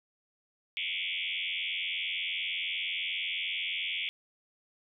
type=tone with frequency modulation; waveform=sine; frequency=2800 Hz; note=F7; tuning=4 cents sharp; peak=-31 dBFS; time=0.77-4.09 s; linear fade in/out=0 ms; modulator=88.6 Hz; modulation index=7.3; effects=none